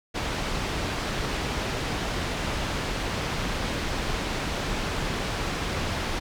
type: low-pass noise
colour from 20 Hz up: pink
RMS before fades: -29 dBFS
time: 0.14-6.2 s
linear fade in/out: 20 ms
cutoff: 4800 Hz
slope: 12 dB/octave
effects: none